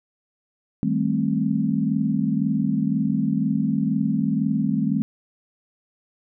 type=chord; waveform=sine; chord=A half-diminished seventh; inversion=second; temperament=just; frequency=158.4 / 198 / 220 / 264 Hz; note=Eb3 / G3 / A3 / C4; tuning=+31 / +18 / 0 / +16 cents; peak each=-26 / -24 / -24 / -25 dBFS; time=0.83-5.02 s; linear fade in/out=0 ms; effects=none